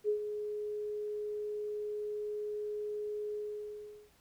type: tone with ADSR envelope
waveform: sine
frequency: 419.7 Hz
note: G#4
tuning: 18 cents sharp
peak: -26 dBFS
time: 0.04-4.11 s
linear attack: 48 ms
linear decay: 95 ms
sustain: -9 dB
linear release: 770 ms
effects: pink hiss -67 dBFS RMS until 4.2 s